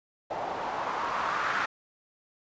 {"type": "noise with low-pass filter sweep", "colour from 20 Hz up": "blue", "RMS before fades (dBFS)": -31, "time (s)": [0.3, 1.66], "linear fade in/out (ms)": 10, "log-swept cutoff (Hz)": [720, 1400], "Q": 2.9, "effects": ["resampled to 16000 Hz"]}